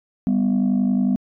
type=tone pair together; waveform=sine; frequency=196.8 / 248 Hz; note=G3 / B3; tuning=+7 / +7 cents; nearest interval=major third; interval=400 cents; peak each=-17 dBFS; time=0.27-1.16 s; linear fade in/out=0 ms; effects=tanh soft clip ceiling -13 dBFS